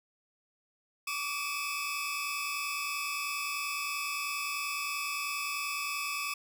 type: tone cluster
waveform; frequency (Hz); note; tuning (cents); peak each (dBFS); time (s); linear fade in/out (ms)
sawtooth; 1143 / 1193 / 2429 / 2586; D6 / D6 / D#7 / E7; -47 / +27 / -42 / -34; -34 / -40 / -40 / -32; 1.07-6.34; 5
effects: none